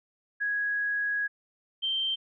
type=tone pair in turn; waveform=sine; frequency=1661.2 / 3136 Hz; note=G#6 / G7; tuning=0 / 0 cents; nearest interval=major seventh; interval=1100 cents; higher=second; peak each=-26 dBFS; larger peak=neither; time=0.4-1.28 / 1.82-2.16 s; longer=first; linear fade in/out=20 ms; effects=none